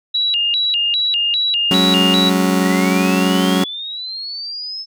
sine tone with vibrato, 3322 Hz, G#7, in tune, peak -14 dBFS, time 0.14-2.3 s, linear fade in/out 10 ms, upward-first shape square, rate 2.5 Hz, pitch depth 280 cents each way
35% pulse chord, F# suspended second, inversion none, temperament just, 185 / 208.1 / 277.5 Hz, F#3 / G#3 / C#4, 0 / +4 / +2 cents, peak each -14 / -19 / -16 dBFS, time 1.71-3.64 s, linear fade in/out 2 ms
sine linear sweep, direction up, 1828 to 5274 Hz, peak -24 dBFS, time 2.61-4.86 s, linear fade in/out 50 ms
effects none

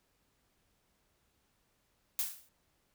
blue noise with exponential decay, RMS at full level -30 dBFS, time 2.19-2.49 s, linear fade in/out 2 ms, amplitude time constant 65 ms, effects pink hiss -75 dBFS RMS until 2.94 s

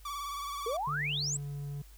45% pulse tone with vibrato, 1145 Hz, D6, 44 cents flat, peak -36 dBFS, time 0.05-0.77 s, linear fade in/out 5 ms, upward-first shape sine, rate 19 Hz, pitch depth 52 cents each way
sine exponential sweep, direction up, 430 to 8140 Hz, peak -31 dBFS, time 0.66-1.37 s, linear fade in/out 5 ms
triangle tone with pitch glide, 146.83 to 142.9 Hz, D3 to D3, 0 to -47 cents, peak -34 dBFS, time 0.87-1.82 s, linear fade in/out 5 ms, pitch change -47 cents, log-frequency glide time 1.07-1.35 s
effects added 50 Hz sine -51 dBFS peak until 1.97 s + white hiss -61 dBFS RMS until 1.97 s

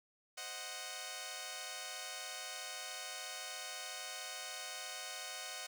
5% pulse chord, C diminished, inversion none, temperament equal, 523.3 / 622.3 / 740 Hz, C5 / Eb5 / Gb5, 0 / 0 / 0 cents, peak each -39 / -37 / -34 dBFS, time 0.37-5.67 s, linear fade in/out 10 ms, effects none

